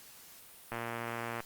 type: click train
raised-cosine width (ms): 0.5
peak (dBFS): -22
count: 81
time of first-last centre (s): 0.72-1.404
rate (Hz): 117
effects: white hiss -54 dBFS RMS until 1.45 s + Opus 48 kbps

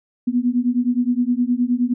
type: beating tone pair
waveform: sine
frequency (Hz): 240.3 / 249.9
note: B3 / B3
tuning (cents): -47 / +21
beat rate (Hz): 9.6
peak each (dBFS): -19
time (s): 0.27-1.94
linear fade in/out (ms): 10
effects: none

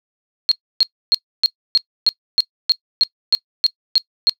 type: tone bursts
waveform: sine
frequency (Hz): 4256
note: C8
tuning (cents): +29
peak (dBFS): -9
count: 13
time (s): 0.49-4.295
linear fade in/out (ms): 0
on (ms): 25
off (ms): 290
effects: noise-tail reverb RT60 0.1 s tail -23 dB re dry

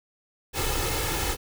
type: noise with comb filter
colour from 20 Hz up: pink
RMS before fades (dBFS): -27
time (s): 0.53-1.37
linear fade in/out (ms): 50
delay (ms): 2.3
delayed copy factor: +0.65
effects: none

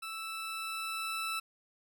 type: tone with level ramp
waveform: 20% pulse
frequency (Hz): 1318.5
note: E6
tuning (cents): 0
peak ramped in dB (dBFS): -34 to -28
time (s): 0.02-1.4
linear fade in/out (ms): 10
effects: none

